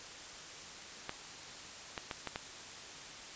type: clicks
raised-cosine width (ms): 0.3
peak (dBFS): -21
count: 5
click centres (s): 1.094 / 1.978 / 2.112 / 2.273 / 2.359
effects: white hiss -48 dBFS RMS until 3.35 s + resampled to 16000 Hz